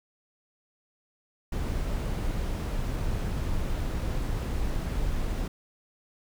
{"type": "noise", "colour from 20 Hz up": "brown", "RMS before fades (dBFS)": -29, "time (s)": [1.52, 5.48], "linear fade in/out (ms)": 5, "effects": []}